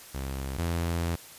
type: tone pair in turn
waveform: sawtooth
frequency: 67.2 / 84.67 Hz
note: C2 / E2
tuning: +47 / +47 cents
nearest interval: major third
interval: 400 cents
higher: second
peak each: -28 / -23 dBFS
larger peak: second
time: 0.14-0.58 / 0.58-1.16 s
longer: second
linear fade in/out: 10 ms
effects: white hiss -48 dBFS RMS until 1.38 s + resampled to 32000 Hz